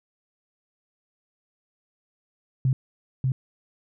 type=tone with echo; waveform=sine; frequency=130.81 Hz; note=C3; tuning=in tune; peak=-18 dBFS; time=2.65-2.73 s; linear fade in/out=2 ms; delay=590 ms; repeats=1; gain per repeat=-2 dB; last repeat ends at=3.32 s; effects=none